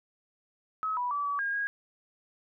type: tone with pitch steps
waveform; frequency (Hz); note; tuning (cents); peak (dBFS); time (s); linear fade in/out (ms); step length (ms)
sine; 1282 / 982 / 1153 / 1143 / 1621 / 1639; E6 / B5 / D6 / D6 / G#6 / G#6; -49 / -10 / -32 / -47 / -42 / -23; -28; 0.83-1.67; 0; 140
effects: none